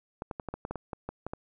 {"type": "clicks", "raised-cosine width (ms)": 1, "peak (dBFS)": -21, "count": 12, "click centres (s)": [0.221, 0.312, 0.398, 0.487, 0.54, 0.651, 0.71, 0.757, 0.932, 1.09, 1.266, 1.335], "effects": []}